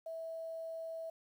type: tone with quantisation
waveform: sine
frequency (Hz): 653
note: E5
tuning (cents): -17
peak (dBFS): -40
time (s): 0.06-1.1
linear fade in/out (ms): 5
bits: 11
effects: none